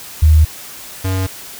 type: tone pair in turn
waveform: sine / square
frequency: 77.78 / 94.33 Hz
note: D#2 / F#2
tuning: 0 / +34 cents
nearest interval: minor third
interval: 334 cents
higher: second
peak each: -5 / -16 dBFS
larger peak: first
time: 0.22-0.45 / 1.04-1.27 s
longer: neither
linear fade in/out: 10 ms
effects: white hiss -33 dBFS RMS until 1.59 s